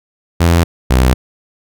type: tone pair in turn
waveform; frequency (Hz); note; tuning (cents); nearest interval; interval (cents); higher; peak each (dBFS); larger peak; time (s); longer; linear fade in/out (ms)
sawtooth; 84.7 / 63.49; E2 / B1; +48 / +49; perfect fourth; 499; first; -4; neither; 0.4-0.64 / 0.9-1.14; neither; 10
effects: none